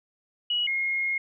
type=tone pair in turn; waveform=sine; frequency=2917 / 2148 Hz; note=F#7 / C7; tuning=-25 / +45 cents; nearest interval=perfect fourth; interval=530 cents; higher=first; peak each=-23 / -24 dBFS; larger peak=first; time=0.5-0.67 / 0.67-1.18 s; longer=second; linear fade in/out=5 ms; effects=none